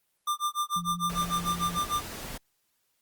square tone with tremolo, 1193 Hz, D6, 27 cents sharp, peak -25 dBFS, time 0.27-2.02 s, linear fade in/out 5 ms, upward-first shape sine, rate 6.7 Hz, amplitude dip 100%
sine tone with vibrato, 173.5 Hz, F3, 11 cents flat, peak -34 dBFS, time 0.76-1.79 s, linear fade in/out 5 ms, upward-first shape sine, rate 10 Hz, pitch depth 20 cents each way
pink noise, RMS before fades -39 dBFS, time 1.09-2.38 s, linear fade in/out 10 ms
effects white hiss -74 dBFS RMS until 3.01 s + Opus 32 kbps

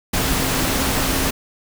sine tone in noise, 264.4 Hz, C4, 18 cents sharp, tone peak -27 dBFS, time 0.13-1.31 s, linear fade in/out 10 ms, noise pink, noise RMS -20 dBFS, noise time 0.13-1.31 s, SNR -10 dB, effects none

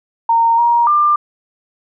sine tone with pitch steps, 921 / 944 / 1193 Hz, A#5 / A#5 / D6, -21 / +22 / +27 cents, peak -9 dBFS, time 0.29-1.16 s, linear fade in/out 5 ms, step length 290 ms, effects none

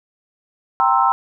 sine chord, C dominant seventh, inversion second, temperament equal, 784 / 932.3 / 1046.5 / 1318.5 Hz, G5 / Bb5 / C6 / E6, 0 / 0 / 0 / 0 cents, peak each -18 dBFS, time 0.8-1.12 s, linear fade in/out 0 ms, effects none

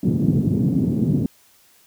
white band-pass noise, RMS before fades -19 dBFS, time 0.03-1.26 s, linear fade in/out 2 ms, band 110 to 250 Hz, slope 24 dB/octave, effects white hiss -55 dBFS RMS until 1.86 s

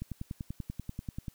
click train, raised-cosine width 5 ms, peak -24 dBFS, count 14, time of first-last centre 0.02-1.282 s, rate 10.3 Hz, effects white hiss -64 dBFS RMS until 1.34 s

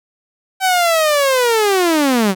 sawtooth linear sweep, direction down, 770 to 180 Hz, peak -8 dBFS, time 0.6-2.35 s, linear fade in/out 50 ms, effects none

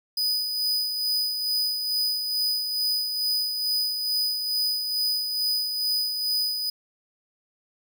45% pulse tone with tremolo, 4978 Hz, D#8, in tune, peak -21 dBFS, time 0.17-6.7 s, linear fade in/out 5 ms, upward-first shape sine, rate 2.3 Hz, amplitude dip 45%, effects none

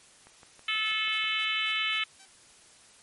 click train, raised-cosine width 0.5 ms, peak -36 dBFS, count 7, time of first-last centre 0.27-1.241 s, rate 6.18 Hz
harmonic tone, 435.2 Hz, A4, 19 cents flat, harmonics 3 / 4 / 5 / 6 / 7 / 8 / 9, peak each -36 / -38 / -32 / -33 / -31 / -37 / -41 dBFS, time 0.68-2.04 s, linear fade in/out 5 ms
5% pulse tone bursts, 774 Hz, G5, 22 cents flat, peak -40 dBFS, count 6, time 0.85-2.258 s, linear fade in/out 10 ms, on 68 ms, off 200 ms
effects white hiss -56 dBFS RMS until 3.02 s + MP3 48 kbps

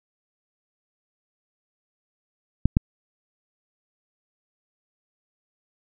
clicks, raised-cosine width 5 ms, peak -4 dBFS, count 2, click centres 2.656 / 2.769 s, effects none

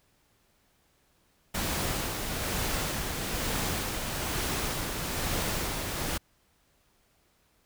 pink noise with tremolo, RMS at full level -30 dBFS, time 1.54-6.18 s, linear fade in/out 10 ms, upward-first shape sine, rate 1.1 Hz, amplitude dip 35%, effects pink hiss -68 dBFS RMS until 7.65 s

